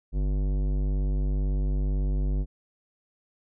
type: tone with tanh clipping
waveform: sine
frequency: 49 Hz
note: G1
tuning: in tune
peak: -25 dBFS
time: 0.12-2.46 s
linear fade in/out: 50 ms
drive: 16 dB
effects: none